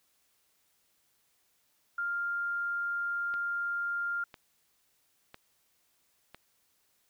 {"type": "tone", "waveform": "sine", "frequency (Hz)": 1399, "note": "F6", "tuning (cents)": 3, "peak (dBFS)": -30, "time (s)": [1.98, 4.24], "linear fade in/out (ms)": 5}
{"type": "click train", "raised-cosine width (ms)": 0.3, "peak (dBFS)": -30, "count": 4, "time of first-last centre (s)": [3.34, 6.346], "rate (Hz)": 0.998}
{"effects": ["white hiss -72 dBFS RMS until 7.09 s"]}